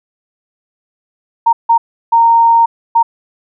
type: tone bursts at uneven times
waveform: sine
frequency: 924 Hz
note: A#5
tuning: 16 cents flat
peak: -5 dBFS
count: 4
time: 1.46-1.53 / 1.69-1.78 / 2.12-2.66 / 2.95-3.03 s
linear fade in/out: 10 ms
effects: none